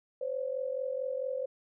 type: tone pair together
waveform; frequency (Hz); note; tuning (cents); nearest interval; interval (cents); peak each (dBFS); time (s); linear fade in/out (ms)
sine; 515.5 / 560; C5 / C#5; -26 / +18; minor second; 144; -33 / -36; 0.21-1.46; 5
effects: none